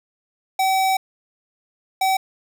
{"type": "tone pair in turn", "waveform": "square", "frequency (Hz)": [764, 764], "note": ["G5", "G5"], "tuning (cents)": [-45, -45], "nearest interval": "unison", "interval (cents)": 0, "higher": "neither", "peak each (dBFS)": -17, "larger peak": "neither", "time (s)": [[0.59, 0.97], [2.01, 2.17]], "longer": "first", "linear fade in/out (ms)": 5, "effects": []}